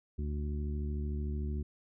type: harmonic tone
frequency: 73.4 Hz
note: D2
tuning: in tune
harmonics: 1 / 2 / 3 / 4 / 5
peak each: -33 / -43 / -42 / -50 / -47 dBFS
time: 0.18-1.63 s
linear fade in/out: 10 ms
effects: none